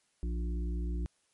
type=harmonic tone; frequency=58.7 Hz; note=A#1; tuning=13 cents sharp; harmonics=1 / 3 / 5 / 6; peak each=-31 / -42 / -46 / -48 dBFS; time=0.23-1.06 s; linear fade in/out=0 ms; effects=white hiss -73 dBFS RMS until 1.33 s + MP3 48 kbps